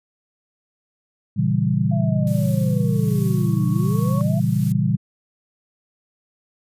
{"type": "chord", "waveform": "sine", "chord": "A# diminished seventh", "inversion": "none", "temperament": "equal", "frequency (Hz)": [116.54, 138.59, 164.81, 196], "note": ["A#2", "C#3", "E3", "G3"], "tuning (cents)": [0, 0, 0, 0], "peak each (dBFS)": -22, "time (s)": [1.36, 4.97], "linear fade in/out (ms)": 20}
{"type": "linear two-way sweep", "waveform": "sine", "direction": "down then up", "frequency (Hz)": [684, 292.7, 684], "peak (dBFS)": -29, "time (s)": [1.91, 4.4], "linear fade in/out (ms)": 10, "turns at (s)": 3.7}
{"type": "tone with exponential growth", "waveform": "sine", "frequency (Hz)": 1108.7, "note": "C#6", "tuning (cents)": 0, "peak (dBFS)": -29, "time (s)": [2.18, 4.21], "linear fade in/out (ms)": 0, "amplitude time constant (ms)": 440}
{"type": "noise with tremolo", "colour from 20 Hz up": "blue", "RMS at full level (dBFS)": -38, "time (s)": [2.27, 4.72], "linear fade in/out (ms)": 0, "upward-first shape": "sine", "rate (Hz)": 1.3, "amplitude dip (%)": 50}
{"effects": ["resampled to 32000 Hz"]}